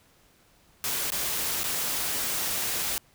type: noise with dropouts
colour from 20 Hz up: white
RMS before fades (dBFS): -29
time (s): 0.84-2.98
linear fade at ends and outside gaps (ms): 1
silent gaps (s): 1.104-1.12 / 1.634-1.64
effects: pink hiss -61 dBFS RMS until 3.14 s